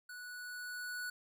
square tone with level ramp, 1474 Hz, F#6, 7 cents flat, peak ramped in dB -47 to -39 dBFS, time 0.09-1.1 s, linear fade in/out 5 ms, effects 13-bit

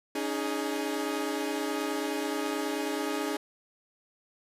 sawtooth chord, C# suspended second, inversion none, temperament equal with one note detuned, 281.7 / 311.1 / 415.3 Hz, C#4 / D#4 / G#4, +28 / 0 / 0 cents, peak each -30 dBFS, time 0.15-3.37 s, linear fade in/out 5 ms, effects resampled to 32000 Hz

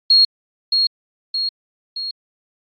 sine tone with echo, 4284 Hz, C8, 40 cents sharp, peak -8 dBFS, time 0.1-0.25 s, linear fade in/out 5 ms, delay 620 ms, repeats 3, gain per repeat -5 dB, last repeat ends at 2.11 s, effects AAC 32 kbps

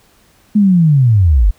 sine linear sweep, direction down, 214.5 to 41.67 Hz, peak -6 dBFS, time 0.55-1.51 s, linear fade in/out 10 ms, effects pink hiss -51 dBFS RMS until 1.58 s

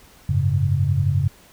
sine chord, F# suspended second, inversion none, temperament equal, 92.5 / 103.83 / 138.59 Hz, F#2 / G#2 / C#3, 0 / 0 / 0 cents, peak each -21 / -22 / -20 dBFS, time 0.29-1.28 s, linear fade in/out 5 ms, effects pink hiss -50 dBFS RMS until 1.52 s

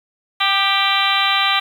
harmonic tone with a mistuned harmonic, 392 Hz, G4, in tune, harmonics 2 / 3 / 4 / 5 / 6 / 7 / 8 / 9 / 10, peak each -23 / -20 / -26 / -24 / -22 / -26 / -22 / -25 / -22 dBFS, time 0.4-1.6 s, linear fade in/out 10 ms, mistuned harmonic 3, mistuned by +24 cents, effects 7-bit

